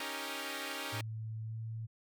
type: chord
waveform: 5% pulse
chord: Eb dominant seventh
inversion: third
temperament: equal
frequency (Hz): 277.2 / 311.1 / 392 / 466.2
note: Db4 / Eb4 / G4 / Bb4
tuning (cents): 0 / 0 / 0 / 0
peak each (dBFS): -31 / -32 / -34 / -34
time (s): 0-1.01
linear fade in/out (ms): 2
type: tone with pitch glide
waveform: sine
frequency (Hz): 110.5 to 112.24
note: A2 to A2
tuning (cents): +8 to +35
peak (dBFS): -38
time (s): 0.92-1.87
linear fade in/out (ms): 20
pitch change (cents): +27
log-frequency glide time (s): 1.44-1.59
effects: none